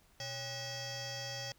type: tone with frequency modulation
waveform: sine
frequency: 2593 Hz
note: E7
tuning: 29 cents flat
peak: -36 dBFS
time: 0.2-1.52 s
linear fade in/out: 2 ms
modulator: 679 Hz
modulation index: 5
effects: tanh soft clip ceiling -38 dBFS + pink hiss -67 dBFS RMS until 1.58 s